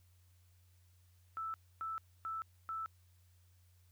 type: tone bursts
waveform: sine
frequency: 1318.5 Hz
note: E6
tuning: in tune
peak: -38 dBFS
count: 4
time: 1.37-2.86 s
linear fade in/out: 0 ms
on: 170 ms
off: 270 ms
effects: added 89 Hz sine -64 dBFS peak until 3.91 s + white hiss -75 dBFS RMS until 3.91 s